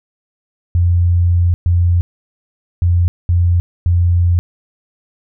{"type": "tone bursts at uneven times", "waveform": "sine", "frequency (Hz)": 87.31, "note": "F2", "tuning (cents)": 0, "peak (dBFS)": -9, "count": 5, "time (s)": [[0.75, 1.54], [1.66, 2.01], [2.82, 3.08], [3.29, 3.6], [3.86, 4.39]], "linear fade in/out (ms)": 0, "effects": []}